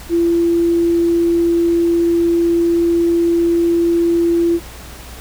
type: tone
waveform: sine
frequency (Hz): 339.5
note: F4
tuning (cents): -49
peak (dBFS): -11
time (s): 0.09-4.6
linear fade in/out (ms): 50
effects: added 60 Hz sine -36 dBFS peak until 5.2 s + pink hiss -36 dBFS RMS until 5.2 s